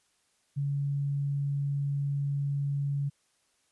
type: tone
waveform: sine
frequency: 141.3 Hz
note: C#3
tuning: 34 cents sharp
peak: -27 dBFS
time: 0.56-3.1 s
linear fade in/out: 20 ms
effects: white hiss -71 dBFS RMS until 3.71 s + resampled to 24000 Hz